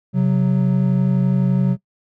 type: tone pair together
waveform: triangle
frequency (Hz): 133.34 / 185.2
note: C3 / F#3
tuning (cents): +33 / +2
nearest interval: tritone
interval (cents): 569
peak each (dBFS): -15 / -14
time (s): 0.13-1.77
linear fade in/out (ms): 50
effects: noise-tail reverb RT60 0.1 s tail -20 dB re dry